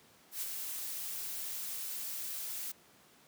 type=noise with ADSR envelope; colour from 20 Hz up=blue; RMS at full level=-36 dBFS; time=0.31-2.72 s; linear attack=110 ms; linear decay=14 ms; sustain=-4 dB; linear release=8 ms; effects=pink hiss -62 dBFS RMS until 3.27 s + high-pass 150 Hz 12 dB/octave